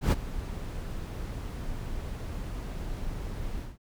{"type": "noise with ADSR envelope", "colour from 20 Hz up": "brown", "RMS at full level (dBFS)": -18, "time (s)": [0.01, 3.78], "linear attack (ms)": 110, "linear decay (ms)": 25, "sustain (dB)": -17, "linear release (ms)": 190, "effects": []}